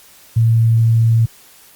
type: tone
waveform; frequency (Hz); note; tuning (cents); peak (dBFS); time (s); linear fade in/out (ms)
sine; 114.1; A#2; -37; -9; 0.36-1.26; 10
effects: white hiss -45 dBFS RMS until 1.75 s + Opus 48 kbps